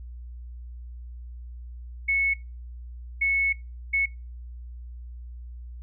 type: tone bursts at uneven times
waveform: sine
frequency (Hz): 2202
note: C#7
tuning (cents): -12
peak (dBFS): -20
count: 3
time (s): 2.08-2.34 / 3.21-3.53 / 3.93-4.06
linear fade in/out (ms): 10
effects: noise-tail reverb RT60 0.3 s tail -25 dB re dry + added 60 Hz sine -37 dBFS peak until 5.82 s